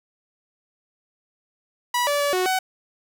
sawtooth tone with pitch steps, 975 / 578 / 574 / 368.1 / 750 Hz, B5 / D5 / D5 / F#4 / F#5, -23 / -28 / -40 / -9 / +23 cents, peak -16 dBFS, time 1.94-2.59 s, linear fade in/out 5 ms, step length 130 ms, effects none

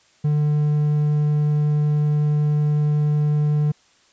triangle tone, 149.1 Hz, D3, 27 cents sharp, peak -14 dBFS, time 0.24-3.72 s, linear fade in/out 10 ms, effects white hiss -57 dBFS RMS until 4.12 s + resampled to 16000 Hz

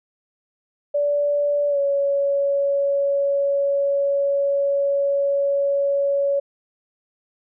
sine tone with pitch glide, 579 to 560.6 Hz, D5 to C#5, -25 to +19 cents, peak -17 dBFS, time 0.94-6.4 s, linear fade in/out 10 ms, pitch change -56 cents, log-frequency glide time 1.69-1.78 s, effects none

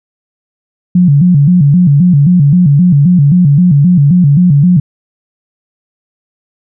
sine tone with vibrato, 159.8 Hz, D#3, 47 cents sharp, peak -3 dBFS, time 0.95-4.8 s, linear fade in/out 5 ms, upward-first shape square, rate 3.8 Hz, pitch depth 200 cents each way, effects none

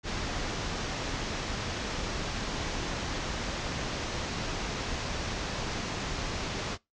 pink low-pass noise, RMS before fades -34 dBFS, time 0.03-6.78 s, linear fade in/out 50 ms, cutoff 6700 Hz, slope 48 dB/octave, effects noise-tail reverb RT60 0.2 s tail -23 dB re dry

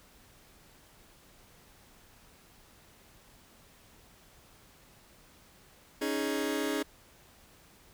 sawtooth chord, C# suspended second, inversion none, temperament just, 277.2 / 311.8 / 415.8 Hz, C#4 / D#4 / G#4, 0 / +4 / +2 cents, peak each -30 dBFS, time 6.01-6.83 s, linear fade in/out 10 ms, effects pink hiss -59 dBFS RMS until 7.93 s

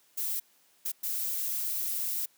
violet noise bursts at uneven times, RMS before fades -32 dBFS, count 3, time 0.17-0.4 / 0.85-0.92 / 1.03-2.26 s, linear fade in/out 10 ms, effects white hiss -65 dBFS RMS until 2.37 s + high-pass 150 Hz 12 dB/octave

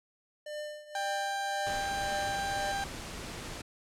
square tone with tremolo, 599 Hz, D5, 34 cents sharp, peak -36 dBFS, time 0.46-2.72 s, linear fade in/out 5 ms, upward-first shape triangle, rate 1.9 Hz, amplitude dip 85%
30% pulse tone, 792 Hz, G5, 18 cents sharp, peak -29 dBFS, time 0.95-2.84 s, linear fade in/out 2 ms
pink noise, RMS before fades -41 dBFS, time 1.66-3.62 s, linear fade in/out 10 ms
effects low-pass 9000 Hz 12 dB/octave

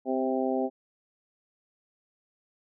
harmonic tone with a mistuned harmonic, 131.2 Hz, C3, 5 cents sharp, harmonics 2 / 3 / 4 / 5 / 6, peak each -29 / -31 / -32 / -33 / -34 dBFS, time 0.05-0.7 s, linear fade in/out 50 ms, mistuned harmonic 2, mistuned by -17 cents, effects none

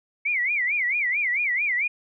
sine tone with vibrato, 2172 Hz, C#7, 36 cents flat, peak -21 dBFS, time 0.25-1.88 s, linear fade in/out 10 ms, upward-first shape sine, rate 4.5 Hz, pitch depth 210 cents each way, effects none

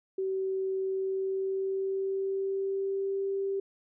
sine tone with pitch glide, 382 to 391.8 Hz, G4 to G4, -45 to -1 cents, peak -28 dBFS, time 0.18-3.6 s, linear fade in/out 5 ms, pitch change +44 cents, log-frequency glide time 0.79-3.25 s, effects none

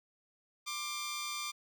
10% pulse tone pair together, 1060 / 1185.6 Hz, C6 / D6, +22 / +16 cents, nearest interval major second, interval 194 cents, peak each -38 / -29 dBFS, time 0.66-1.52 s, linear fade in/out 20 ms, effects none

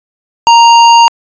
sine tone with hard clipping, 932.3 Hz, A#5, in tune, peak -3 dBFS, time 0.47-1.08 s, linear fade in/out 0 ms, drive 18 dB, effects resampled to 16000 Hz

